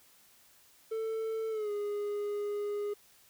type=tone with pitch glide; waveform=triangle; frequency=444.4 to 412.3 Hz; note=A4 to G#4; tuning=+17 to -13 cents; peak=-30 dBFS; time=0.91-2.94 s; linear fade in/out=10 ms; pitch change=-130 cents; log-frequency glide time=1.5-1.71 s; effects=white hiss -62 dBFS RMS until 3.29 s